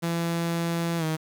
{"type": "tone with pitch glide", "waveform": "sawtooth", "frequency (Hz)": [168.5, 158.13], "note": ["E3", "D#3"], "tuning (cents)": [38, 28], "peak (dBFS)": -21, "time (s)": [0.02, 1.17], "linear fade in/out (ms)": 20, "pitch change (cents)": -110, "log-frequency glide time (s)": [0.98, 1.04], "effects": ["8-bit"]}